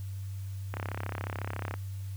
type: click train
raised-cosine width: 0.5 ms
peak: -20 dBFS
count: 35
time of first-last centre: 0.74-1.74 s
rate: 34 Hz
effects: added 97 Hz sine -35 dBFS peak until 2.16 s + white hiss -57 dBFS RMS until 2.16 s